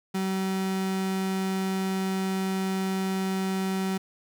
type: tone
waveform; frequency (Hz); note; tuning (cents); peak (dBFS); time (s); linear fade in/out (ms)
35% pulse; 190.4; F#3; +50; -24; 0.14-3.98; 10
effects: none